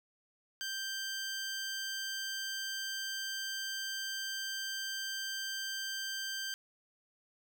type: tone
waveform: 15% pulse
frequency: 1575 Hz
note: G6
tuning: 8 cents sharp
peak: -30 dBFS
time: 0.61-6.54 s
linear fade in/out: 0 ms
effects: 11-bit